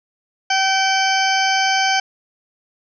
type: harmonic tone with a mistuned harmonic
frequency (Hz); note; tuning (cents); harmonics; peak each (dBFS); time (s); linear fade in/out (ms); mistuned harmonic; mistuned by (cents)
770; G5; -31; 1 / 2 / 3 / 4 / 6 / 7 / 8; -18 / -21 / -23 / -24 / -26 / -26 / -27; 0.5-2; 5; 7; -42
effects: none